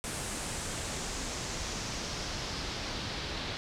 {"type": "noise with low-pass filter sweep", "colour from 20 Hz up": "pink", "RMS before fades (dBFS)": -37, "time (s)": [0.04, 3.57], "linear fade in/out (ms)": 0, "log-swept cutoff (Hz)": [9200, 4100], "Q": 2.1, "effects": []}